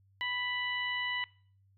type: harmonic tone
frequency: 987.8 Hz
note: B5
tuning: in tune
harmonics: 1 / 2 / 3 / 4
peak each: -40 / -34 / -37 / -48 dBFS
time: 0.21-1.24 s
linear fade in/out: 0 ms
effects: noise-tail reverb RT60 0.5 s tail -23 dB re dry + added 97 Hz sine -63 dBFS peak until 1.77 s